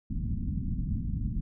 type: low-pass noise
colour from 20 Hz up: pink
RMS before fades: -31 dBFS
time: 0.1-1.41 s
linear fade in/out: 5 ms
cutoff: 250 Hz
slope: 48 dB/octave
effects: none